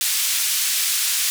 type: band-pass noise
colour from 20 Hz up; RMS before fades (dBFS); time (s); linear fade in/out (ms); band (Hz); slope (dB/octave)
white; -21; 0.01-1.3; 0; 2300 to 12000; 12
effects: none